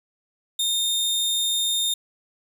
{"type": "tone", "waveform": "sawtooth", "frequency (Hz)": 3653, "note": "A#7", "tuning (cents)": -36, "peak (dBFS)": -18, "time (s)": [0.59, 1.94], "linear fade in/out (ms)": 5, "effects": []}